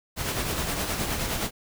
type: noise with tremolo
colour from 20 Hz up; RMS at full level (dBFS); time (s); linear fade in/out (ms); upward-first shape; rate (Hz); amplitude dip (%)
pink; -27; 0.16-1.51; 50; sine; 9.6; 40
effects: none